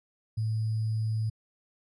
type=tone with sample-and-hold; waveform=sine; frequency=110 Hz; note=A2; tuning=in tune; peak=-26 dBFS; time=0.37-1.3 s; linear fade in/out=10 ms; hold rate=4900 Hz; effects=resampled to 22050 Hz